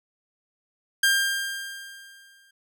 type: tone with exponential decay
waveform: sawtooth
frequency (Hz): 1598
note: G6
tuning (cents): +33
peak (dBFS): -13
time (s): 1.03-2.51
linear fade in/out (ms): 5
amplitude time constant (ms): 320
effects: none